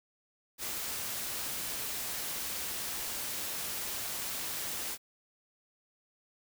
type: noise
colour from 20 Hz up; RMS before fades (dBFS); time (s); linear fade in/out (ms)
white; -37; 0.58-4.98; 50
effects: none